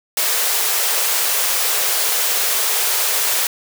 white high-pass noise, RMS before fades -18 dBFS, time 0.17-3.47 s, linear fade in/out 2 ms, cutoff 380 Hz, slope 96 dB/octave, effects none

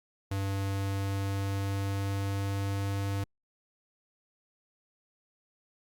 square tone with pitch glide, 98 to 99.08 Hz, G2 to G2, 0 to +19 cents, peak -30 dBFS, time 0.31-3.24 s, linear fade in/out 5 ms, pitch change +19 cents, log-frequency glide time 0.51-2.99 s, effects Opus 48 kbps

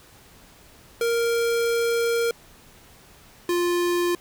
square tone pair in turn, 466.2 / 350.1 Hz, A#4 / F4, 0 / +4 cents, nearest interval perfect fourth, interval 496 cents, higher first, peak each -21 dBFS, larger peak neither, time 1.01-2.31 / 3.49-4.15 s, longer first, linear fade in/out 2 ms, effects pink hiss -51 dBFS RMS until 4.2 s

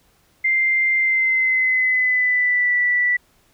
sine tone with pitch glide, 2093 to 1964.2 Hz, C7 to B6, 0 to -10 cents, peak -15 dBFS, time 0.44-3.17 s, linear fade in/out 10 ms, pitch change -110 cents, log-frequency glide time 0.96-2.74 s, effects pink hiss -59 dBFS RMS until 3.53 s

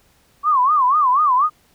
sine tone with vibrato, 1108.7 Hz, C#6, in tune, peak -12 dBFS, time 0.43-1.5 s, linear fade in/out 50 ms, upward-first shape sine, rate 4.1 Hz, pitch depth 200 cents each way, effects pink hiss -57 dBFS RMS until 1.74 s

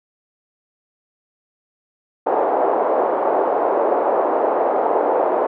white band-pass noise, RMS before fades -18 dBFS, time 2.26-5.47 s, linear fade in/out 10 ms, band 380 to 810 Hz, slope 24 dB/octave, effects none

